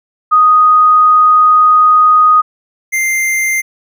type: tone pair in turn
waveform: sine / square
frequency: 1244.5 / 2093 Hz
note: D#6 / C7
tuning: 0 / 0 cents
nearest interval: major sixth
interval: 900 cents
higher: second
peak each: -4 / -12 dBFS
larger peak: first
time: 0.31-2.42 / 2.92-3.62 s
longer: first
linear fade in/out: 20 ms
effects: none